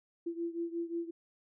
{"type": "beating tone pair", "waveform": "sine", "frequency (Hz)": [336.4, 342], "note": ["E4", "F4"], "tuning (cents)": [35, -36], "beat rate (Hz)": 5.6, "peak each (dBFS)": [-36, -39], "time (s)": [0.26, 1.11], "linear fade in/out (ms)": 10, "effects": []}